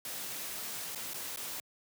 white noise with dropouts, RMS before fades -40 dBFS, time 0.05-1.6 s, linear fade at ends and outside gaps 1 ms, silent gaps 0.949-0.957 / 1.135-1.142 / 1.361-1.372 s, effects high-pass 100 Hz 12 dB/octave

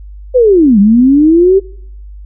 sine linear two-way sweep, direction down then up, 522 to 193.7 to 395.3 Hz, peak -3 dBFS, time 0.34-1.6 s, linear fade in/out 20 ms, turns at 0.79 s, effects noise-tail reverb RT60 0.7 s tail -24 dB re dry + added 50 Hz sine -27 dBFS peak until 2.25 s

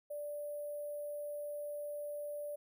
sine tone with sample-and-hold, 587.3 Hz, D5, in tune, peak -39 dBFS, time 0.1-2.56 s, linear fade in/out 10 ms, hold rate 11025 Hz, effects none

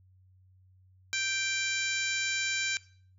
harmonic tone with a mistuned harmonic, 784 Hz, G5, in tune, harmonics 2 / 3 / 4 / 5 / 6 / 7 / 8 / 9, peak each -35 / -33 / -41 / -37 / -43 / -42 / -41 / -38 dBFS, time 1.13-2.77 s, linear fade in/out 0 ms, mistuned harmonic 5, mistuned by +15 cents, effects noise-tail reverb RT60 0.5 s tail -20 dB re dry + added 93 Hz sine -58 dBFS peak until 3.18 s

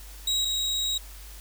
35% pulse tone pair in turn, 3831 / 3818 Hz, A#7 / A#7, +47 / +41 cents, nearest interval unison, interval 6 cents, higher first, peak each -21 / -23 dBFS, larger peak first, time 0.27-0.45 / 0.45-0.98 s, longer second, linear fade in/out 5 ms, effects added 50 Hz sine -42 dBFS peak until 1.4 s + white hiss -48 dBFS RMS until 1.4 s

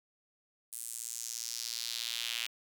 square tone with high-pass filter sweep, 58.5 Hz, A#1, 7 cents sharp, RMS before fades -39 dBFS, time 0.72-2.47 s, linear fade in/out 10 ms, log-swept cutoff 9500 to 2800 Hz, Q 2.4, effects none

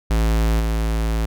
square tone with level steps, 55.1 Hz, A1, 3 cents sharp, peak -16 / -19 dBFS, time 0.1-1.26 s, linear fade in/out 10 ms, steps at 0.59 s, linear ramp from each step 20 ms, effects none

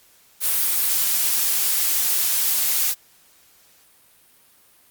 blue noise, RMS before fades -20 dBFS, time 0.4-2.95 s, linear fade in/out 50 ms, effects white hiss -55 dBFS RMS until 4.9 s + Opus 48 kbps

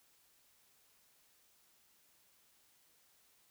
silence, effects white hiss -70 dBFS RMS until 3.5 s

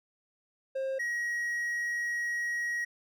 triangle tone pair in turn, 533 / 1899.4 Hz, C5 / A#6, +32 / +32 cents, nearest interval octave + minor seventh, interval 2200 cents, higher second, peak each -28 dBFS, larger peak neither, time 0.75-0.99 / 0.99-2.85 s, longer second, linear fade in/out 10 ms, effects none

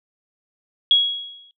sine tone with exponential decay, 3322 Hz, G#7, in tune, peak -9 dBFS, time 0.91-1.51 s, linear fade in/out 1 ms, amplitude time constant 130 ms, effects noise-tail reverb RT60 0.1 s tail -19 dB re dry

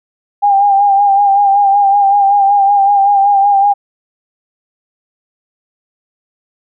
sine tone with vibrato, 801 Hz, G5, 37 cents sharp, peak -6 dBFS, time 0.42-3.74 s, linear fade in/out 20 ms, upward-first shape sine, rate 5.3 Hz, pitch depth 41 cents each way, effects none

